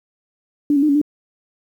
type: tone with pitch steps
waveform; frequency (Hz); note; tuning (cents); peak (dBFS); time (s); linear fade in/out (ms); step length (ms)
sine; 291.9 / 278.7 / 304.4 / 281.8 / 296.8; D4 / C#4 / D#4 / C#4 / D4; -10 / +9 / -38 / +29 / +18; -12; 0.7-1.015; 2; 63
effects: 8-bit